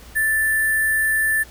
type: tone with sample-and-hold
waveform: sine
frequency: 1760 Hz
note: A6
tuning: in tune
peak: -16 dBFS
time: 0.15-1.44 s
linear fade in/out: 20 ms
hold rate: 11025 Hz
effects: added 60 Hz sine -42 dBFS peak until 1.5 s + pink hiss -45 dBFS RMS until 1.5 s